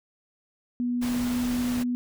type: tone with pitch glide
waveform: sine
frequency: 243.9 to 245.5 Hz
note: B3 to B3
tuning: -21 to -10 cents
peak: -24 dBFS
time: 0.8-1.95 s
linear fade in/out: 0 ms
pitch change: +11 cents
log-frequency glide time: 0.94-1.47 s
type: noise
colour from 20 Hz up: pink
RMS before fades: -36 dBFS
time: 1.01-1.84 s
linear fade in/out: 20 ms
effects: none